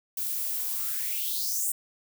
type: noise with high-pass filter sweep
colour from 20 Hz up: violet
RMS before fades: -30 dBFS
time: 0.17-1.72 s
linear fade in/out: 5 ms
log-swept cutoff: 270 to 8800 Hz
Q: 5
effects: none